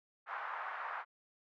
white band-pass noise, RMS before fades -42 dBFS, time 0.26-1.05 s, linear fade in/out 50 ms, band 810 to 1500 Hz, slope 24 dB/octave, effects none

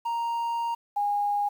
triangle / sine tone pair in turn, 932.3 / 819.1 Hz, A#5 / G#5, 0 / -24 cents, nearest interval major second, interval 224 cents, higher first, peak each -24 / -23 dBFS, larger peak second, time 0.05-0.75 / 0.96-1.49 s, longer first, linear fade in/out 10 ms, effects 9-bit

